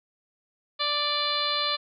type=harmonic tone; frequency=587 Hz; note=D5; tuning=1 cent flat; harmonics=1 / 2 / 3 / 4 / 5 / 6 / 7 / 8; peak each=-35 / -30 / -37 / -36 / -35 / -30 / -29 / -38 dBFS; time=0.79-1.77 s; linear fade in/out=20 ms; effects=none